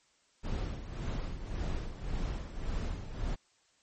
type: noise with tremolo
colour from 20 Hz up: brown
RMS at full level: -33 dBFS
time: 0.43-3.36 s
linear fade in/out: 20 ms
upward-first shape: sine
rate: 1.8 Hz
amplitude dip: 65%
effects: white hiss -69 dBFS RMS until 3.82 s + MP3 32 kbps